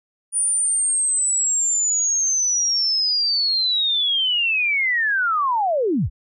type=linear sweep; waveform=sine; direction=down; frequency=9510 to 34.65 Hz; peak=-17 dBFS; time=0.32-6.1 s; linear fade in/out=50 ms; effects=none